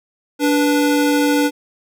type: tone pair together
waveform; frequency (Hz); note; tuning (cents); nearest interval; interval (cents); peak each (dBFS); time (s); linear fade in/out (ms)
square; 291.4 / 490; D4 / B4; -13 / -14; major sixth; 899; -15 / -20; 0.39-1.51; 50
effects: none